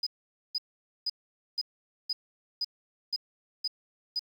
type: tone bursts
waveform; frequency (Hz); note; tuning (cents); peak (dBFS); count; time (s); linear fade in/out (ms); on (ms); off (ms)
sine; 4978; D#8; 0; -27; 9; 0.03-4.194; 5; 36; 480
effects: 9-bit